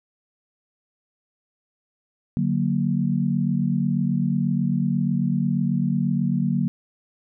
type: chord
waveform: sine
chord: D augmented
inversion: none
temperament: equal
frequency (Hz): 146.83 / 185 / 233.1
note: D3 / F#3 / A#3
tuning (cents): 0 / 0 / 0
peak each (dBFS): -24 / -23 / -24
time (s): 2.37-6.68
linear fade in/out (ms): 0
effects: none